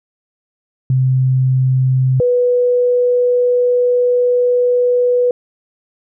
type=tone pair in turn; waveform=sine; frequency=130 / 491.9 Hz; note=C3 / B4; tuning=-11 / -7 cents; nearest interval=octave + major seventh; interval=2304 cents; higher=second; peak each=-10 dBFS; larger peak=neither; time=0.9-2.2 / 2.2-5.31 s; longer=second; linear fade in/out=2 ms; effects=none